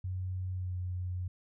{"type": "tone with pitch glide", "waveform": "sine", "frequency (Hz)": [92.4, 90.6], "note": ["F#2", "F#2"], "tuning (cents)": [-2, -36], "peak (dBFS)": -33, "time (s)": [0.04, 1.28], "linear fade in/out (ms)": 5, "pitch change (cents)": -34, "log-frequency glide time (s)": [0.53, 0.74], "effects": []}